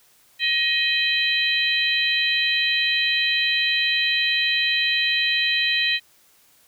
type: harmonic tone with a mistuned harmonic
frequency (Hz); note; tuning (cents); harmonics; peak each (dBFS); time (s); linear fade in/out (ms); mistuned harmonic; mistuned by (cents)
628; D#5; +16; 3 / 4 / 5 / 6; -24 / -24 / -24 / -24; 0.39-6; 50; 6; +91
effects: white hiss -57 dBFS RMS until 6.67 s